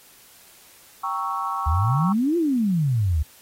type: chord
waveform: sine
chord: G diminished seventh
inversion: none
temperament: equal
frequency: 784 / 932.3 / 1108.7 / 1318.5 Hz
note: G5 / Bb5 / Db6 / Fb6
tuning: 0 / 0 / 0 / 0 cents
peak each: -31 / -32 / -26 / -31 dBFS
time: 1.03-2.13 s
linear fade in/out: 10 ms
type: exponential two-way sweep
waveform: sine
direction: up then down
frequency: 71 to 354 to 71 Hz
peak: -18 dBFS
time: 1.66-3.23 s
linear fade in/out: 10 ms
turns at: 2.37 s
effects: white hiss -51 dBFS RMS until 3.41 s + AAC 48 kbps